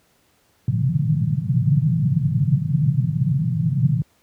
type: band-pass noise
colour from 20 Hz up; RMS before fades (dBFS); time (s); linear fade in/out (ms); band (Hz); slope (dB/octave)
pink; -19; 0.68-4.02; 2; 120 to 160; 48
effects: pink hiss -61 dBFS RMS until 4.22 s + high-pass 60 Hz 12 dB/octave